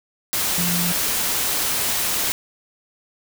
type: tone in noise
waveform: sine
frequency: 174.61 Hz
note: F3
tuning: in tune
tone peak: -23 dBFS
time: 0.58-0.92 s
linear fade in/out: 0 ms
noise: white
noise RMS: -22 dBFS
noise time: 0.33-2.32 s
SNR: -4 dB
effects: none